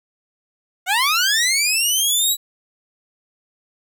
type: linear sweep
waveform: 15% pulse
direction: up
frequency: 698 to 3950 Hz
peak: -9 dBFS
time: 0.86-2.37 s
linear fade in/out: 50 ms
effects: none